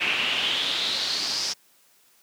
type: noise with band-pass filter sweep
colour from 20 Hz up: brown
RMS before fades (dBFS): -26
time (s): 0-1.54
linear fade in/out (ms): 20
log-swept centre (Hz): 2500 to 5400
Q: 5.1
effects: white hiss -60 dBFS RMS until 2.22 s + high-pass 150 Hz 12 dB/octave